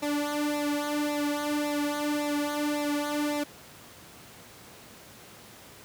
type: tone with flanger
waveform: sawtooth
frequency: 293.7 Hz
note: D4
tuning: in tune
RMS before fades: -29 dBFS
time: 0.02-3.44 s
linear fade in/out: 10 ms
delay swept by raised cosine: 0.63 to 3.03 ms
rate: 1.8 Hz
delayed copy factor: -0.85
effects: pink hiss -49 dBFS RMS until 5.84 s + high-pass 100 Hz 12 dB/octave